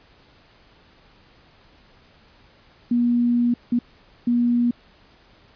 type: tone bursts at uneven times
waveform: sine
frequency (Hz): 240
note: B3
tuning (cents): -49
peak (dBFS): -16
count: 3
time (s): 2.91-3.54 / 3.72-3.79 / 4.27-4.71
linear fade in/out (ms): 5
effects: pink hiss -54 dBFS RMS until 5.55 s + resampled to 11025 Hz